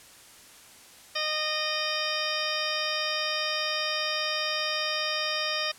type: harmonic tone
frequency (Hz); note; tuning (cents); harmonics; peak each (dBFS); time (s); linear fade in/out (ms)
615; D#5; -20; 1 / 2 / 3 / 4 / 5 / 6 / 8 / 9; -35 / -35 / -35 / -35 / -35 / -35 / -35 / -35; 1.15-5.72; 10
effects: white hiss -51 dBFS RMS until 5.78 s + low-pass 11000 Hz 12 dB/octave